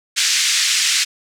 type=band-pass noise; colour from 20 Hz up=white; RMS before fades=-17 dBFS; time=0.16-1.05 s; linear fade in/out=20 ms; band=1800 to 7200 Hz; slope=24 dB/octave; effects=none